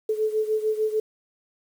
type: beating tone pair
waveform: sine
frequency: 431.2 / 437.9 Hz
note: A4 / A4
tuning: -35 / -8 cents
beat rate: 6.7 Hz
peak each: -23 / -27 dBFS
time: 0.09-1 s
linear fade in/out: 5 ms
effects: 8-bit